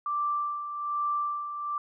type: tone with tremolo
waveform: sine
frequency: 1174.7 Hz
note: D6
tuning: in tune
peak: -25 dBFS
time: 0.06-1.78 s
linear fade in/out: 2 ms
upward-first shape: sine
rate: 1.2 Hz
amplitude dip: 60%
effects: none